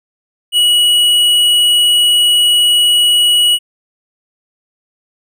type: tone with tanh clipping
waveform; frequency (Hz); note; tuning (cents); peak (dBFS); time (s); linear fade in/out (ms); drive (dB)
sine; 2921; F#7; -23; -9; 0.52-3.59; 50; 12
effects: none